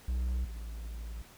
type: tone pair in turn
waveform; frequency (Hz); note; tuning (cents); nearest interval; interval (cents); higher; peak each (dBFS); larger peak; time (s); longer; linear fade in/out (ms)
triangle; 61.74 / 55.86; B1 / A1; 0 / +27; major second; 173; first; -27 / -36; first; 0.08-0.45 / 0.45-1.22; second; 5
effects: pink hiss -56 dBFS RMS until 1.37 s